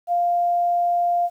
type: tone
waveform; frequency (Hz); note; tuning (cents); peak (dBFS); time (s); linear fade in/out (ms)
sine; 698.5; F5; 0; -17; 0.07-1.3; 50
effects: 9-bit